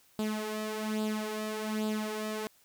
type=tone with flanger; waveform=sawtooth; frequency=215.2 Hz; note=A3; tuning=38 cents flat; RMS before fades=-34 dBFS; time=0.19-2.47 s; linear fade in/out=0 ms; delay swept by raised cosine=0.24 to 3.04 ms; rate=1.2 Hz; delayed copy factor=+0.65; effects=white hiss -64 dBFS RMS until 2.64 s